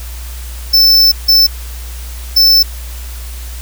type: tone bursts at uneven times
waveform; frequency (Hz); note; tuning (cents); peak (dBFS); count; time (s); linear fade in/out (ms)
square; 5290; E8; +5; -5; 3; 0.73-1.12 / 1.28-1.47 / 2.36-2.63; 10
effects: added 60 Hz sine -23 dBFS peak until 3.61 s + white hiss -33 dBFS RMS until 3.61 s